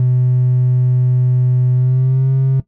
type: tone with pitch glide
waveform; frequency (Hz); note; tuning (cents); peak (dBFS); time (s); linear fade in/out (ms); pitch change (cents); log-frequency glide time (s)
triangle; 126 to 133.18; B2 to C3; +35 to +31; -7; 0-2.6; 2; +96; 1.74-2.31
effects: noise-tail reverb RT60 0.1 s tail -17 dB re dry + tanh soft clip ceiling -7 dBFS